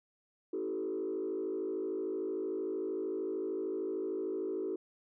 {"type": "tone with frequency modulation", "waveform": "sine", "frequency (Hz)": 378.6, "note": "F#4", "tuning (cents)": 40, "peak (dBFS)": -32, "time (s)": [0.53, 4.76], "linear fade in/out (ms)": 5, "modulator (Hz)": 53.2, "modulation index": 1.2, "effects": ["tanh soft clip ceiling -29 dBFS"]}